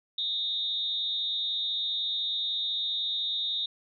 sine tone with amplitude modulation, 3705 Hz, A#7, 11 cents flat, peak -24 dBFS, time 0.18-3.66 s, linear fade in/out 5 ms, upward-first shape sine, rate 266 Hz, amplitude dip 80%, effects none

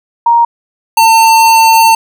sine / square tone pair in turn, 937 / 900.6 Hz, A#5 / A5, +9 / +40 cents, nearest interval minor second, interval 69 cents, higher first, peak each -4 dBFS, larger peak neither, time 0.26-0.45 / 0.97-1.95 s, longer second, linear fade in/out 5 ms, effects none

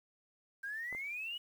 sine exponential sweep, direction up, 1579 to 2960 Hz, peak -38 dBFS, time 0.63-1.38 s, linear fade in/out 10 ms
clicks, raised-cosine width 1 ms, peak -35 dBFS, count 2, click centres 0.927 / 0.949 s
effects 10-bit

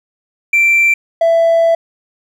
triangle tone pair in turn, 2349 / 664.7 Hz, D7 / E5, 0 / +14 cents, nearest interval octave + minor seventh, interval 2186 cents, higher first, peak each -5 dBFS, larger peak neither, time 0.53-0.94 / 1.21-1.75 s, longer second, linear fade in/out 5 ms, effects tanh soft clip ceiling -3 dBFS

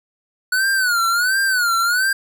square tone with vibrato, 1467 Hz, F#6, 15 cents flat, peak -16 dBFS, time 0.52-2.13 s, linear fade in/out 5 ms, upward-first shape sine, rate 1.4 Hz, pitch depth 140 cents each way, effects none

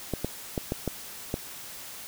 clicks, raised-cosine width 2 ms, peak -14 dBFS, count 6, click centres 0.137 / 0.246 / 0.578 / 0.721 / 0.877 / 1.341 s, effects white hiss -42 dBFS RMS until 2.07 s

